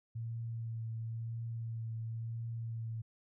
sine tone with vibrato, 114.1 Hz, A#2, 37 cents flat, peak -37 dBFS, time 0.15-3.02 s, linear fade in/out 10 ms, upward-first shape triangle, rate 0.97 Hz, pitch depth 23 cents each way, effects none

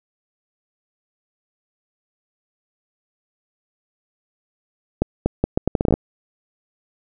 accelerating click train, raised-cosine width 2 ms, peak -3 dBFS, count 12, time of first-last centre 5.02-5.939 s, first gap 240 ms, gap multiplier 0.75, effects none

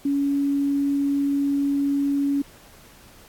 sine tone with quantisation, 281.1 Hz, C#4, 24 cents sharp, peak -19 dBFS, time 0.05-2.42 s, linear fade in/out 5 ms, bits 8, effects pink hiss -50 dBFS RMS until 3.28 s + AAC 64 kbps

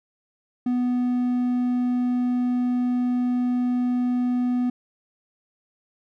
triangle tone, 247.2 Hz, B3, 2 cents sharp, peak -18 dBFS, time 0.66-4.7 s, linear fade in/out 5 ms, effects none

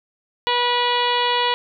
harmonic tone, 486.4 Hz, B4, 26 cents flat, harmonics 1 / 2 / 3 / 4 / 5 / 6 / 7 / 8 / 9, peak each -25 / -20 / -32 / -27 / -30 / -25 / -27 / -31 / -33 dBFS, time 0.47-1.54 s, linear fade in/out 0 ms, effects none

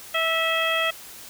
harmonic tone with a mistuned harmonic, 650 Hz, E5, 24 cents flat, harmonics 1 / 2 / 3 / 4 / 5, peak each -27 / -27 / -27 / -27 / -27 dBFS, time 0.14-0.91 s, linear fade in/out 10 ms, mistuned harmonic 2, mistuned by +20 cents, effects white hiss -42 dBFS RMS until 1.29 s

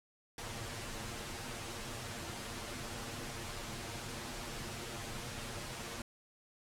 pink noise with comb filter, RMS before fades -43 dBFS, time 0.38-6.02 s, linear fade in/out 2 ms, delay 8.6 ms, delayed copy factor +0.75, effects low-pass 10000 Hz 12 dB/octave

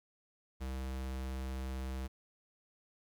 square tone, 65.41 Hz, C2, in tune, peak -38 dBFS, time 0.6-2.08 s, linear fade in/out 20 ms, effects 12-bit

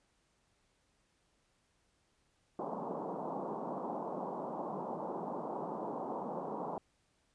white band-pass noise, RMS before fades -40 dBFS, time 2.59-6.78 s, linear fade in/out 2 ms, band 160 to 1000 Hz, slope 48 dB/octave, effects pink hiss -75 dBFS RMS until 7.34 s + resampled to 22050 Hz

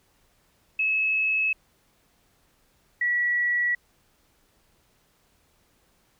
sine tone pair in turn, 2586 / 1937.3 Hz, E7 / B6, -34 / -34 cents, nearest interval perfect fourth, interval 500 cents, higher first, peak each -21 dBFS, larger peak neither, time 0.79-1.53 / 3.01-3.75 s, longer neither, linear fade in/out 5 ms, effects pink hiss -65 dBFS RMS until 6.19 s

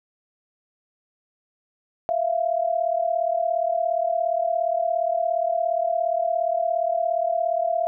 sine tone pair together, 657.8 / 695 Hz, E5 / F5, -4 / -9 cents, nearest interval minor second, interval 95 cents, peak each -23 / -23 dBFS, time 2.09-7.87 s, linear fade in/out 0 ms, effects none

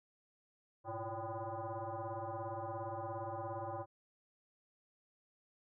sine tone with frequency modulation, 103.9 Hz, G#2, 1 cent sharp, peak -39 dBFS, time 0.84-3.86 s, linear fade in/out 50 ms, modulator 225 Hz, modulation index 4.3, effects none

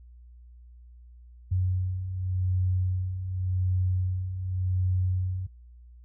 sine beating tone pair, 91.5 / 92.38 Hz, F#2 / F#2, -19 / -2 cents, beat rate 0.88 Hz, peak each -32 / -25 dBFS, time 1.51-5.47 s, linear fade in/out 10 ms, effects added 60 Hz sine -47 dBFS peak until 6.04 s

